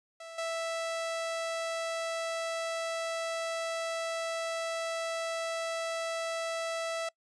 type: tone with level steps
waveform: sawtooth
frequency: 659.3 Hz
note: E5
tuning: in tune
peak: -39 / -28 dBFS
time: 0.2-7.09 s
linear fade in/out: 5 ms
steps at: 0.38 s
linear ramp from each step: 5 ms
effects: noise-tail reverb RT60 0.1 s tail -24 dB re dry + resampled to 22050 Hz